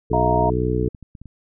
harmonic tone, 61.74 Hz, B1, in tune, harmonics 1 / 2 / 3 / 4 / 5 / 6 / 7, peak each -25 / -24 / -28 / -31 / -27 / -28 / -24 dBFS, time 0.1-0.89 s, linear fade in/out 10 ms
sine chord, Eb suspended second, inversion none, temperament equal with one note detuned, 638.3 / 698.5 / 932.3 Hz, Eb5 / F5 / Bb5, +44 / 0 / 0 cents, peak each -22 / -22 / -21 dBFS, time 0.13-0.5 s, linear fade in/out 5 ms
clicks, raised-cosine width 5 ms, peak -27 dBFS, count 7, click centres 0.835 / 0.87 / 0.948 / 1.027 / 1.152 / 1.216 / 1.257 s
effects none

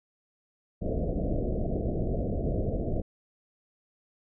pink low-pass noise, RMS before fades -29 dBFS, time 0.81-3.02 s, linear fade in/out 20 ms, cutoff 680 Hz, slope 96 dB/octave, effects none

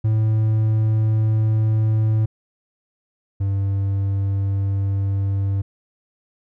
triangle tone pair in turn, 109.3 / 98.35 Hz, A2 / G2, -11 / +6 cents, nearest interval major second, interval 183 cents, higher first, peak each -13 / -16 dBFS, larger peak first, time 0.04-2.26 / 3.4-5.62 s, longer neither, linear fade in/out 10 ms, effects none

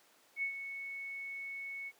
sine tone with ADSR envelope, 2210 Hz, C#7, 6 cents flat, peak -31 dBFS, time 0.36-1.92 s, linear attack 65 ms, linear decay 94 ms, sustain -9 dB, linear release 44 ms, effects pink hiss -65 dBFS RMS until 1.99 s + high-pass 400 Hz 12 dB/octave

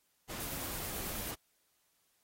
pink noise, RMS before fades -43 dBFS, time 0.29-1.35 s, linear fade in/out 10 ms
violet noise with tremolo, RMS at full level -40 dBFS, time 0.4-1.31 s, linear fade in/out 0 ms, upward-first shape sine, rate 9.2 Hz, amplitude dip 30%
effects white hiss -75 dBFS RMS until 2.23 s + AAC 48 kbps

